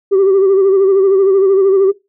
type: tone with vibrato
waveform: sine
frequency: 387.5 Hz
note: G4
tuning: 20 cents flat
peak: -5 dBFS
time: 0.11-1.92 s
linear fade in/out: 20 ms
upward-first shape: sine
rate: 13 Hz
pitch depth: 53 cents each way
effects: noise-tail reverb RT60 0.2 s tail -19 dB re dry + tanh soft clip ceiling -5 dBFS